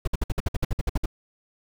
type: noise bursts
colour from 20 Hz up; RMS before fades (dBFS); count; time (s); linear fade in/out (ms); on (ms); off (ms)
brown; -22; 13; 0.05-1.059; 5; 25; 57
effects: none